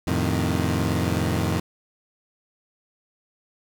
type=chord; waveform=20% pulse; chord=F dominant seventh; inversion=none; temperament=equal; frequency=87.31 / 110 / 130.81 / 155.56 Hz; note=F2 / A2 / C3 / Eb3; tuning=0 / 0 / 0 / 0 cents; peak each=-20 / -22 / -26 / -23 dBFS; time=0.07-1.6 s; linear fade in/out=5 ms; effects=none